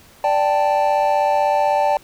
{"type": "chord", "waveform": "triangle", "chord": "D suspended fourth", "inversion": "none", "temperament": "equal", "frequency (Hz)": [587.3, 784, 880], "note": ["D5", "G5", "A5"], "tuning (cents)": [0, 0, 0], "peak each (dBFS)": -17, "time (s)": [0.24, 1.97], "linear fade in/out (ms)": 2, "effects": ["pink hiss -48 dBFS RMS until 2.03 s"]}